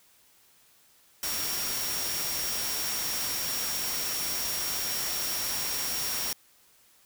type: tone in noise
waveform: sine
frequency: 5588 Hz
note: F8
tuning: in tune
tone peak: -34 dBFS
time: 1.23-6.33 s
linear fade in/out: 2 ms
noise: white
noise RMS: -32 dBFS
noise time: 1.23-6.33 s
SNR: -5 dB
effects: white hiss -61 dBFS RMS until 7.05 s